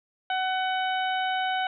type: harmonic tone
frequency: 750 Hz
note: F#5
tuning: 23 cents sharp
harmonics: 1 / 2 / 3 / 4 / 5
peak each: -26 / -31 / -37 / -35 / -41 dBFS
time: 0.3-1.67 s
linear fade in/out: 2 ms
effects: none